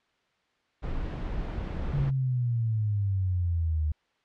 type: noise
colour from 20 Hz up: brown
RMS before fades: -32 dBFS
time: 0.82-2.11 s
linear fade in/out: 20 ms
type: exponential sweep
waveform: sine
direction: down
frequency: 143.5 to 75 Hz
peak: -24 dBFS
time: 1.93-3.92 s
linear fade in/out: 5 ms
effects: white hiss -70 dBFS RMS until 4.24 s + low-pass 3000 Hz 12 dB/octave